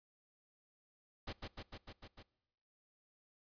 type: noise with echo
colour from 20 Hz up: pink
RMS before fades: -43 dBFS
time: 1.27-1.33 s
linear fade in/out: 10 ms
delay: 150 ms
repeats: 6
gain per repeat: -2 dB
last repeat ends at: 2.23 s
effects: noise-tail reverb RT60 1.0 s tail -23 dB re dry + resampled to 11025 Hz